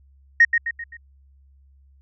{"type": "tone with echo", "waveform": "sine", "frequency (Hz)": 1864.7, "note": "A#6", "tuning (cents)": 0, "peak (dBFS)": -8, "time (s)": [0.4, 0.45], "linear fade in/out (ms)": 5, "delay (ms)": 130, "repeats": 4, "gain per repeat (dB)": -7, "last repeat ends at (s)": 0.97, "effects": ["tanh soft clip ceiling -4 dBFS", "added 68 Hz sine -51 dBFS peak until 2.01 s"]}